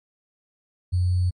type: tone with sample-and-hold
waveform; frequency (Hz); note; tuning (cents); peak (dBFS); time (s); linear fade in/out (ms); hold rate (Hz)
sine; 90.3; F#2; -42; -18; 0.92-1.31; 20; 4410
effects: MP3 48 kbps